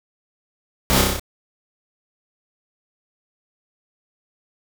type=noise with echo; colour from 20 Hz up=pink; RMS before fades=-18 dBFS; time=0.9-1.01 s; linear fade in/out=0 ms; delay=31 ms; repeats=6; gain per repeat=-2 dB; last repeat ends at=1.196 s; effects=none